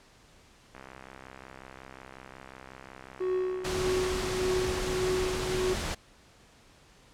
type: click train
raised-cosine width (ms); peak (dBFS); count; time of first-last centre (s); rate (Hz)
0.5; -30; 234; 0.75-4.307; 65.5
type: tone with tremolo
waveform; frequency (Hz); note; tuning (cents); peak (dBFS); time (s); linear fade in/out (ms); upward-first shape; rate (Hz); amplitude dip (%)
triangle; 370; F#4; 0; -23; 3.2-5.74; 10; triangle; 1.7; 70
type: noise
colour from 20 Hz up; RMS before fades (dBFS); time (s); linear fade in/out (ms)
pink; -33; 3.64-5.95; 10
effects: pink hiss -58 dBFS RMS until 7.13 s + low-pass 8000 Hz 12 dB/octave